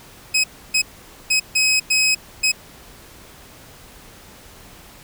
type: tone bursts at uneven times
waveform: 20% pulse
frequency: 2540 Hz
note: D#7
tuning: 35 cents sharp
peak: -10 dBFS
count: 6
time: 0.34-0.44 / 0.74-0.82 / 1.3-1.4 / 1.55-1.8 / 1.9-2.15 / 2.43-2.52 s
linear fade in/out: 10 ms
effects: pink hiss -44 dBFS RMS until 5.03 s